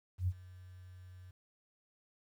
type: tone with ADSR envelope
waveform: sine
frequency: 91.1 Hz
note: F#2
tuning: 26 cents flat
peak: -28 dBFS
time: 0.18-1.31 s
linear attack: 97 ms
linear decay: 50 ms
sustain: -22 dB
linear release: 6 ms
effects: 11-bit